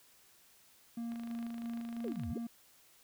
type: tone with tremolo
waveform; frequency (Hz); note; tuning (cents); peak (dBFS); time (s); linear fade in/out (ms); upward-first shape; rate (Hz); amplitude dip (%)
triangle; 233.1; A#3; 0; -35; 0.97-2.47; 5; square; 3; 25
type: click train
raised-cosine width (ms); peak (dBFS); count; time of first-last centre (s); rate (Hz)
0.3; -36; 30; 1.12-2.235; 26
type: exponential two-way sweep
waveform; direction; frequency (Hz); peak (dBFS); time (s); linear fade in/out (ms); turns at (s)
sine; down then up; 538 to 71 to 538; -38; 2.04-2.38; 5; 2.3
effects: white hiss -64 dBFS RMS until 3.03 s